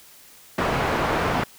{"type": "low-pass noise", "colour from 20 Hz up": "white", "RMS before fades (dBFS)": -23, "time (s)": [0.58, 1.44], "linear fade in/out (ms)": 5, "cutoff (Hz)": 1200, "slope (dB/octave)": 12, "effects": ["white hiss -49 dBFS RMS until 1.58 s"]}